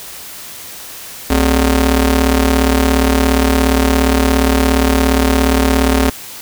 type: ring-modulated tone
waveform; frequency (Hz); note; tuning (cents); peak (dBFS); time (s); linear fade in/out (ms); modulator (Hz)
sawtooth; 164.81; E3; 0; -3; 1.3-6.1; 5; 101
effects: white hiss -31 dBFS RMS until 6.41 s